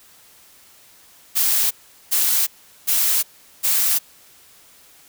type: noise bursts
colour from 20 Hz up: blue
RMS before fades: -18 dBFS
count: 4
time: 1.35-3.99 s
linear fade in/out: 20 ms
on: 360 ms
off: 400 ms
effects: white hiss -50 dBFS RMS until 5.08 s